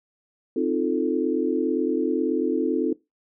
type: chord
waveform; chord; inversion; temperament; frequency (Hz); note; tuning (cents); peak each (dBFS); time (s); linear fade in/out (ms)
sine; F dominant seventh; second; equal; 261.6 / 311.1 / 349.2 / 440; C4 / Eb4 / F4 / A4; 0 / 0 / 0 / 0; -26; 0.56-2.93; 5
effects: noise-tail reverb RT60 0.2 s tail -20 dB re dry